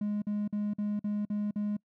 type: tone bursts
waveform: triangle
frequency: 207.7 Hz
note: G#3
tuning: in tune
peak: -26 dBFS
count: 7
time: 0.01-1.768 s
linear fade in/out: 5 ms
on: 210 ms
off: 48 ms
effects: noise-tail reverb RT60 0.1 s tail -26 dB re dry + tanh soft clip ceiling -23 dBFS